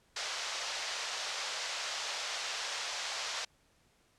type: band-pass noise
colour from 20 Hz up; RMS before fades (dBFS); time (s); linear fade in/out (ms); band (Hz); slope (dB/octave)
white; -38; 0.16-3.45; 5; 540 to 6100; 24
effects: pink hiss -69 dBFS RMS until 4.18 s + low-pass 10000 Hz 12 dB/octave